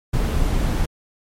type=noise; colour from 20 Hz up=brown; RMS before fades=-19 dBFS; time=0.13-0.86 s; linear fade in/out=10 ms; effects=MP3 64 kbps